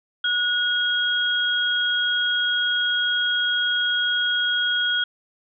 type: tone pair together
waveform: sine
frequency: 1457 / 3279 Hz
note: F#6 / G#7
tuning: -27 / -23 cents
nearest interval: octave + major second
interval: 1404 cents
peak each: -22 dBFS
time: 0.24-5.04 s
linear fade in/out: 5 ms
effects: none